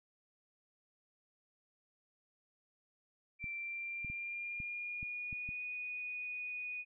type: tone with pitch glide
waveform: sine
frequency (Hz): 2349 to 2473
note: D7 to D#7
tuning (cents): 0 to -11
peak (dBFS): -39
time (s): 3.39-6.85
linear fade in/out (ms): 50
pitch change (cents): +89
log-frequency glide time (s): 3.52-5.62
type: clicks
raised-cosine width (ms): 5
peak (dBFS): -35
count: 7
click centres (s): 3.442 / 4.047 / 4.1 / 4.602 / 5.029 / 5.328 / 5.49
effects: none